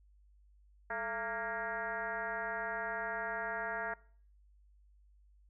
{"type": "tone with frequency modulation", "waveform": "sine", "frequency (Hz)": 1157, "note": "D6", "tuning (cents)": -26, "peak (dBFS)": -35, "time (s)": [0.9, 3.94], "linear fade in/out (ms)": 5, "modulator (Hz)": 240, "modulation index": 2.8, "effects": ["noise-tail reverb RT60 0.5 s tail -21 dB re dry", "added 50 Hz sine -61 dBFS peak until 5.49 s"]}